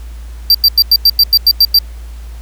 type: tone bursts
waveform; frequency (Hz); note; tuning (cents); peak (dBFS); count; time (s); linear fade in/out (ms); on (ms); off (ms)
square; 4699; D8; 0; -4; 10; 0.5-1.788; 2; 46; 92
effects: added 57 Hz sine -25 dBFS peak until 2.41 s + pink hiss -43 dBFS RMS until 2.41 s